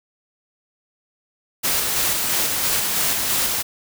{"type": "noise with tremolo", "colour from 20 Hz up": "white", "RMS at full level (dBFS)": -20, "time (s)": [1.63, 3.63], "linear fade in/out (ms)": 20, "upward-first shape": "square", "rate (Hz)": 3, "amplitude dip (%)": 25, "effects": []}